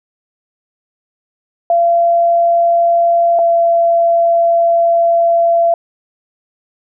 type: tone pair in turn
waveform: sine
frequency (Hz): 683 / 677.9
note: F5 / E5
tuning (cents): -39 / +48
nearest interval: unison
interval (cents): 13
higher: first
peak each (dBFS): -8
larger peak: neither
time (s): 1.7-3.39 / 3.39-5.74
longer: second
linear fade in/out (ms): 2
effects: none